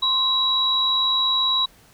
sine tone pair together, 1046.5 / 3887 Hz, C6 / B7, 0 / -28 cents, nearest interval octave + major seventh, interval 2272 cents, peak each -25 / -18 dBFS, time 0.02-1.66 s, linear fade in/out 10 ms, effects pink hiss -53 dBFS RMS until 1.93 s

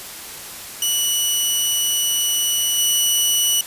15% pulse tone with level steps, 2949 Hz, F#7, 6 cents flat, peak -10 / -8 dBFS, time 0.82-3.61 s, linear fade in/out 2 ms, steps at 2.78 s, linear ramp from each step 5 ms, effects white hiss -34 dBFS RMS until 3.66 s + resampled to 32000 Hz

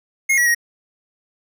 square tone with pitch steps, 2152 / 1929 / 1884 Hz, C7 / B6 / A#6, +48 / -41 / +18 cents, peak -14 dBFS, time 0.29-0.548 s, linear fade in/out 10 ms, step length 86 ms, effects none

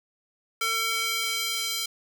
square tone with high-pass filter sweep, 451.6 Hz, A4, 45 cents sharp, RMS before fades -28 dBFS, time 0.61-1.86 s, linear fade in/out 5 ms, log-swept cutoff 1600 to 3500 Hz, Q 1.2, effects none

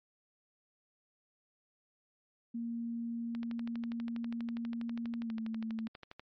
sine tone with pitch glide, 233.1 to 223.3 Hz, A#3 to A3, 0 to +26 cents, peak -35 dBFS, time 2.54-5.88 s, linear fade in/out 10 ms, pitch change -74 cents, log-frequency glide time 5.22-5.34 s
click train, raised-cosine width 0.3 ms, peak -31 dBFS, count 36, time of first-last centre 3.35-6.196 s, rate 12.3 Hz
effects MP3 32 kbps

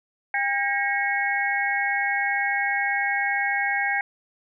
sine tone cluster, 800 / 1616 / 1894 / 2195 Hz, G5 / G#6 / A#6 / C#7, +35 / -48 / +27 / -18 cents, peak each -27 dBFS, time 0.34-4.01 s, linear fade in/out 2 ms, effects none

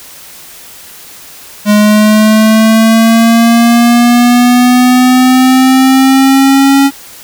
square linear sweep, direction up, 207.7 to 277 Hz, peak -4 dBFS, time 1.65-6.91 s, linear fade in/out 50 ms, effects white hiss -32 dBFS RMS until 7.23 s

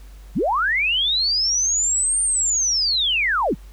sine linear two-way sweep, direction up then down, 109.2 to 8970 to 109.2 Hz, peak -17 dBFS, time 0.35-3.55 s, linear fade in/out 20 ms, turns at 2.22 s, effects added 49 Hz sine -38 dBFS peak until 3.72 s + pink hiss -53 dBFS RMS until 3.72 s

